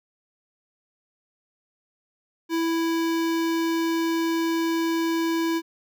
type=tone with notch filter; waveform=square; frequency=330 Hz; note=E4; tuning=2 cents sharp; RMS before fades=-24 dBFS; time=2.49-5.62 s; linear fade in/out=50 ms; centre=9500 Hz; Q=1.4; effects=none